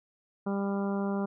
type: harmonic tone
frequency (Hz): 198.6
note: G3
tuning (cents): +23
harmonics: 1 / 2 / 3 / 4 / 5 / 6 / 7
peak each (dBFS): -29 / -35 / -39 / -41 / -43 / -45 / -46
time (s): 0.46-1.26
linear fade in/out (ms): 10
effects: none